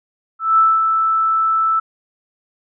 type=tone with ADSR envelope; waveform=sine; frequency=1318.5 Hz; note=E6; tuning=in tune; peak=-8 dBFS; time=0.39-1.8 s; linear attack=190 ms; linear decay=220 ms; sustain=-5 dB; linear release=10 ms; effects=none